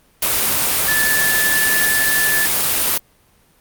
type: tone in noise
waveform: sine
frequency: 1742 Hz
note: A6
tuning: 18 cents flat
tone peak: -16 dBFS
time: 0.88-2.46 s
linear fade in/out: 5 ms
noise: white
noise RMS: -17 dBFS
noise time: 0.22-2.98 s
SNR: -2 dB
effects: pink hiss -55 dBFS RMS until 3.6 s + Opus 32 kbps